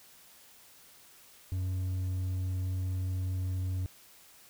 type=tone with hard clipping; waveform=sine; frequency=92.5 Hz; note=F#2; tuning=in tune; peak=-31 dBFS; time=1.52-3.86 s; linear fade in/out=0 ms; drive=3 dB; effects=white hiss -57 dBFS RMS until 4.49 s